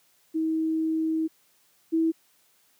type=tone pair in turn; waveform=sine; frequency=319.4 / 325 Hz; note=D#4 / E4; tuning=+45 / -24 cents; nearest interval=unison; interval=31 cents; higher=second; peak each=-23 / -20 dBFS; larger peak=second; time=0.34-1.28 / 1.92-2.12 s; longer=first; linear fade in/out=20 ms; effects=white hiss -64 dBFS RMS until 2.79 s + high-pass 100 Hz 12 dB/octave